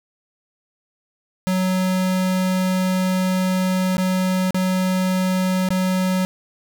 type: tone with dropouts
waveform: square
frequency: 185.6 Hz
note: F#3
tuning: 6 cents sharp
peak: -18 dBFS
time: 1.47-6.25 s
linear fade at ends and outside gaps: 0 ms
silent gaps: 3.969-3.981 / 4.507-4.545 / 5.688-5.705 s
effects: 9-bit

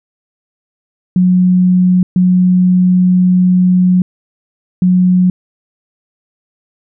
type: tone bursts at uneven times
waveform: sine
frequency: 182 Hz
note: F#3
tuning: 28 cents flat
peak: -6 dBFS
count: 3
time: 1.16-2.03 / 2.16-4.02 / 4.82-5.3 s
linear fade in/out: 2 ms
effects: none

